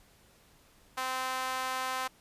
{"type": "tone with high-pass filter", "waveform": "sawtooth", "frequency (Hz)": 258.8, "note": "C4", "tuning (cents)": -19, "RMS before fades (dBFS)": -34, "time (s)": [0.97, 2.08], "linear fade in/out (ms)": 10, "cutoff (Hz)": 980, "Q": 1.8, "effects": ["pink hiss -62 dBFS RMS until 2.2 s", "resampled to 32000 Hz"]}